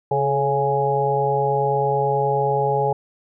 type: harmonic tone with a mistuned harmonic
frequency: 138.59 Hz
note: C#3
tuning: in tune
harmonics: 1 / 3 / 4 / 5 / 6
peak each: -25 / -22 / -25 / -29 / -21 dBFS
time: 0.11-2.93 s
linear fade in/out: 5 ms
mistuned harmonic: 3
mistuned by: +39 cents
effects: none